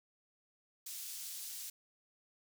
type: high-pass noise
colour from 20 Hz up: pink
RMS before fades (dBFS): -45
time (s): 0.86-1.7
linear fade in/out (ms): 5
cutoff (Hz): 5400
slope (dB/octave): 12
effects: none